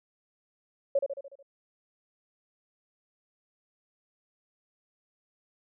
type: tone with echo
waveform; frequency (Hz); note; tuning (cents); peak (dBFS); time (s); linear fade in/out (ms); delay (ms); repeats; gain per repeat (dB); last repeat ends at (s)
sine; 554.4; C#5; 0; -21; 0.95-0.99; 5; 73; 6; -5; 1.428
effects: none